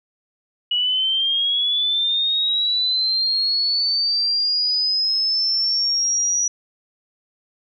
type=linear sweep; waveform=sine; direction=up; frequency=2914 to 5840 Hz; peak=-17 dBFS; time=0.71-6.48 s; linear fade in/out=5 ms; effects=none

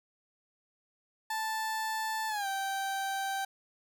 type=tone with pitch glide; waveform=30% pulse; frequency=880 to 779.5 Hz; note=A5 to G5; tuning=0 to -10 cents; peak=-29 dBFS; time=1.3-3.45 s; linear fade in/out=5 ms; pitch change=-210 cents; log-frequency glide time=2.28-2.47 s; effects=none

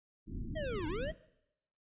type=low-pass noise; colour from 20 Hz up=pink; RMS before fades=-41 dBFS; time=0.26-1.15 s; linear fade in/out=50 ms; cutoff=330 Hz; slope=48 dB/octave
type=linear two-way sweep; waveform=square; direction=down then up; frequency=659.3 to 292.5 to 659.3 Hz; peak=-37 dBFS; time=0.55-1.12 s; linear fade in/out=20 ms; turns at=0.87 s
effects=noise-tail reverb RT60 0.8 s tail -19 dB re dry + resampled to 8000 Hz

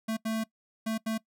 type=tone bursts at uneven times; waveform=square; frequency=221.9 Hz; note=A3; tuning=15 cents sharp; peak=-29 dBFS; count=4; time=0.08-0.17 / 0.25-0.44 / 0.86-0.98 / 1.06-1.18 s; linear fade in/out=10 ms; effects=noise-tail reverb RT60 0.1 s tail -21 dB re dry

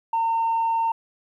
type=tone; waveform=sine; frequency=911 Hz; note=A#5; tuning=40 cents flat; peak=-18 dBFS; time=0.13-0.92 s; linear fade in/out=5 ms; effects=tanh soft clip ceiling -17 dBFS + 10-bit

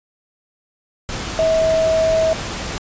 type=tone in noise; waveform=sine; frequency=644 Hz; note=E5; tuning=41 cents flat; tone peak=-13 dBFS; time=1.39-2.33 s; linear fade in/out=0 ms; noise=pink; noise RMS=-26 dBFS; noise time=1.09-2.78 s; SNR=+10 dB; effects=resampled to 16000 Hz

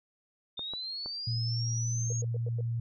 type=linear sweep; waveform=sine; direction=up; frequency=3600 to 6645 Hz; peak=-35 dBFS; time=0.57-2.22 s; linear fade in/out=10 ms
type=clicks; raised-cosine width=1 ms; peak=-29 dBFS; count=3; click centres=0.593 / 0.736 / 1.06 s
type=tone; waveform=sine; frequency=116.54 Hz; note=A#2; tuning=in tune; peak=-29 dBFS; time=1.27-2.8 s; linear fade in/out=5 ms
type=tone bursts; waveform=sine; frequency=473.9 Hz; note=A#4; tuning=28 cents sharp; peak=-38 dBFS; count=5; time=2.1-2.608 s; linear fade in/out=2 ms; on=24 ms; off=97 ms
effects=none

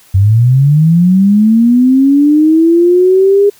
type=linear sweep; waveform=sine; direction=up; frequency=92.5 to 409.6 Hz; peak=-4 dBFS; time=0.14-3.5 s; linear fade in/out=10 ms; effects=white hiss -44 dBFS RMS until 3.59 s

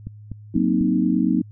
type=click train; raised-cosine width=5 ms; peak=-19 dBFS; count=4; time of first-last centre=0.07-0.811 s; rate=4.05 Hz
type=chord; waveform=sine; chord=C half-diminished seventh; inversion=second; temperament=equal; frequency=185 / 233.1 / 261.6 / 311.1 Hz; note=Gb3 / Bb3 / C4 / Eb4; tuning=0 / 0 / 0 / 0 cents; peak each=-22 dBFS; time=0.54-1.42 s; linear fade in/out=10 ms
effects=added 105 Hz sine -39 dBFS peak until 1.51 s

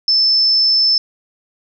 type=tone; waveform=sine; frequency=5274 Hz; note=E8; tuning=in tune; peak=-10 dBFS; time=0.08-0.98 s; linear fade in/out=2 ms; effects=none

